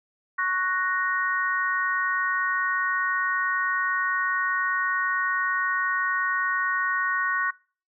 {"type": "chord", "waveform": "sine", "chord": "F# major", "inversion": "second", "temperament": "equal", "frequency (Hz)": [1108.7, 1480, 1864.7], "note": ["C#6", "F#6", "A#6"], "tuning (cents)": [0, 0, 0], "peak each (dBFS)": -27, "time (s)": [0.38, 7.51], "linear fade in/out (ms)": 10, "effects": ["noise-tail reverb RT60 0.4 s tail -23 dB re dry"]}